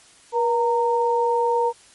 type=tone pair together; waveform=sine; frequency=478.4 / 922 Hz; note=A#4 / A#5; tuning=+45 / -19 cents; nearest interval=major seventh; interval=1136 cents; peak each=-20 dBFS; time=0.32-1.73 s; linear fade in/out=50 ms; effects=white hiss -51 dBFS RMS until 1.94 s + MP3 48 kbps